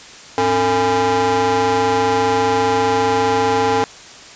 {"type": "ring-modulated tone", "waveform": "35% pulse", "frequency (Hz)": 185, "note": "F#3", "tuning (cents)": 0, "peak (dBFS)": -9, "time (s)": [0.38, 3.84], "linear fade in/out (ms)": 0, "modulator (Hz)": 635, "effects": ["white hiss -38 dBFS RMS until 4.35 s", "resampled to 16000 Hz"]}